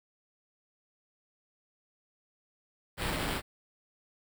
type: noise with sample-and-hold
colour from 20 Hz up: pink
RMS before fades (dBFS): -33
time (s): 2.97-3.42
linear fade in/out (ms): 50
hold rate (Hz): 6300
effects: none